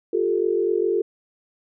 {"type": "tone cluster", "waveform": "sine", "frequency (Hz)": [353.4, 398, 445.7], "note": ["F4", "G4", "A4"], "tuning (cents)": [21, 26, 22], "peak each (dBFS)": -23, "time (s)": [0.13, 1.02], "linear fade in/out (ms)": 5, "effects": []}